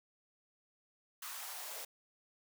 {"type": "noise with high-pass filter sweep", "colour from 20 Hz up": "white", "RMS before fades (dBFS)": -45, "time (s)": [1.22, 1.85], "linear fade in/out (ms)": 5, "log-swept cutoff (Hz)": [1200, 530], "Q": 2.3, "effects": []}